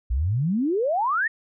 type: exponential sweep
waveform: sine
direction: up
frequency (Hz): 55 to 1900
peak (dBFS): -20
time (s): 0.1-1.28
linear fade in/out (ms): 10
effects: none